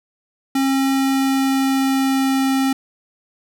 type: tone with pitch glide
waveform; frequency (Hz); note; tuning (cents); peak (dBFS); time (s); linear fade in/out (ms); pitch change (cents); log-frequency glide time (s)
square; 269.7 to 267.5; C#4 to C4; -47 to +38; -16; 0.55-2.73; 5; -15; 0.84-2.53
effects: none